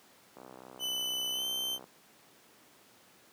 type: click train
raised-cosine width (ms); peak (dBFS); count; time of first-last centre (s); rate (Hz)
1; -34; 95; 0.37-1.841; 63.9
type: tone with pitch glide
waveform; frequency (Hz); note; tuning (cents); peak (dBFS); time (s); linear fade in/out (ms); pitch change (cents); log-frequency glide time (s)
40% pulse; 3008 to 3098; F#7 to G7; +28 to -21; -31; 0.79-1.79; 50; +51; 1.32-1.46
effects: pink hiss -60 dBFS RMS until 3.32 s + high-pass 200 Hz 12 dB/octave